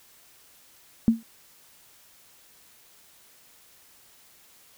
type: tone with exponential decay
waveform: sine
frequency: 227.5 Hz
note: A#3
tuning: 42 cents flat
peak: -11 dBFS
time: 1.08-1.23 s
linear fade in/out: 0 ms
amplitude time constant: 32 ms
effects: white hiss -56 dBFS RMS until 4.77 s